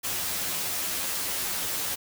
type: noise with comb filter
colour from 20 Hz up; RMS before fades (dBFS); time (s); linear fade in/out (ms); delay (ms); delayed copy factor
white; -30; 0.03-1.96; 20; 11; +0.8
effects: none